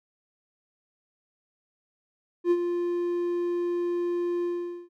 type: tone with ADSR envelope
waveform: triangle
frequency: 349.2 Hz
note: F4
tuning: in tune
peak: -15 dBFS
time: 2.44-4.89 s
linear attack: 70 ms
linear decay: 52 ms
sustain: -8 dB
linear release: 450 ms
effects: none